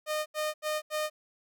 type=tone bursts; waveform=sawtooth; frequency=612 Hz; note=D#5; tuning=29 cents flat; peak=-25 dBFS; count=4; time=0.06-1.1 s; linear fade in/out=50 ms; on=200 ms; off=80 ms; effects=none